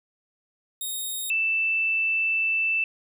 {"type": "tone pair in turn", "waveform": ["5% pulse", "sine"], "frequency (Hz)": [3718, 2651], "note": ["A#7", "E7"], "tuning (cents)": [-5, 9], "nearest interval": "tritone", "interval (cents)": 586, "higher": "first", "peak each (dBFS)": -21, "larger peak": "neither", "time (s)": [[0.81, 1.3], [1.3, 2.84]], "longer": "second", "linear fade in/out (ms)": 2, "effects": []}